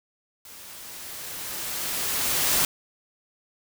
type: noise with level ramp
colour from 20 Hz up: white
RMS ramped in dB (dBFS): -45 to -21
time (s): 0.45-2.65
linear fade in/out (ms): 2
effects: none